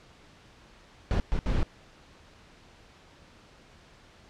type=noise bursts at uneven times; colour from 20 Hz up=brown; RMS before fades=-25 dBFS; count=3; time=1.11-1.2 / 1.32-1.39 / 1.46-1.63 s; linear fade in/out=0 ms; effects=pink hiss -55 dBFS RMS until 4.29 s + low-pass 5000 Hz 12 dB/octave